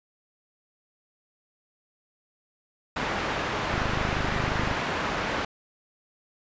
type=low-pass noise; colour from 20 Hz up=white; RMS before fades=-29 dBFS; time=2.96-5.45 s; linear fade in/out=5 ms; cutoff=1700 Hz; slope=12 dB/octave
type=click train; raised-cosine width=5 ms; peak=-18 dBFS; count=26; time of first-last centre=3.74-4.713 s; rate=25.7 Hz
effects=resampled to 16000 Hz